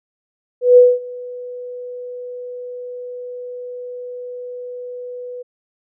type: tone with ADSR envelope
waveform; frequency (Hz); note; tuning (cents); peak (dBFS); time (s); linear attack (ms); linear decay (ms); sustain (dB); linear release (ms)
sine; 493.9; B4; 0; -3; 0.61-5.43; 160; 220; -24; 16
effects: none